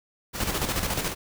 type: noise with tremolo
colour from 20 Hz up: pink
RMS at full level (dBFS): -26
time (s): 0.33-1.15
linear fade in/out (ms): 50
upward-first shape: square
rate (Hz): 14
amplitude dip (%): 50
effects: none